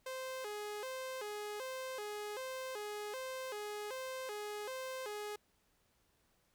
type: tone with vibrato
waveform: sawtooth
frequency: 466.2 Hz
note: A#4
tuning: in tune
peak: -37 dBFS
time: 0.06-5.36 s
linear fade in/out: 5 ms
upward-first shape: square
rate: 1.3 Hz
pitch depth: 190 cents each way
effects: pink hiss -75 dBFS RMS until 6.54 s